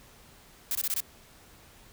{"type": "noise bursts", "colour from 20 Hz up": "blue", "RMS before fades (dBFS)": -29, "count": 5, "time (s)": [0.71, 1.004], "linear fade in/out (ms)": 2, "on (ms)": 42, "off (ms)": 21, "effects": ["pink hiss -55 dBFS RMS until 1.92 s"]}